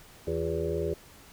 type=harmonic tone with a mistuned harmonic; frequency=82.1 Hz; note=E2; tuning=6 cents flat; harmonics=1 / 2 / 4 / 5 / 6 / 7; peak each=-35 / -37 / -35 / -31 / -36 / -37 dBFS; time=0.27-0.94 s; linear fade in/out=5 ms; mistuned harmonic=4; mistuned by=+110 cents; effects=pink hiss -53 dBFS RMS until 1.32 s